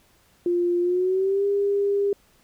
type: tone with pitch glide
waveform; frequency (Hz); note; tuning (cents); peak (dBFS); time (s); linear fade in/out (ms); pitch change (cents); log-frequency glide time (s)
sine; 350 to 402; F4 to G4; +4 to +44; -19; 0.46-2.13; 2; +240; 0.81-1.45
effects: pink hiss -60 dBFS RMS until 2.43 s